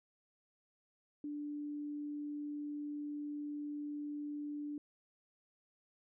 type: tone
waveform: sine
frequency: 293.7 Hz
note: D4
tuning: in tune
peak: -39 dBFS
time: 1.24-4.78 s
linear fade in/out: 2 ms
effects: none